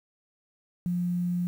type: tone with quantisation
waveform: sine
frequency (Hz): 176.6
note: F3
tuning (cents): +20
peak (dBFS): -25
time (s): 0.86-1.47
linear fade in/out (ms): 0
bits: 9
effects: none